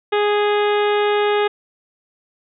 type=harmonic tone with a mistuned harmonic; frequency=414.6 Hz; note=G#4; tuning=3 cents flat; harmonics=1 / 2 / 3 / 4 / 5 / 6 / 7 / 8 / 9; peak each=-16 / -22 / -26 / -28 / -30 / -32 / -33 / -34 / -35 dBFS; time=0.12-1.48 s; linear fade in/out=10 ms; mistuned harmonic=9; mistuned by=-28 cents; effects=none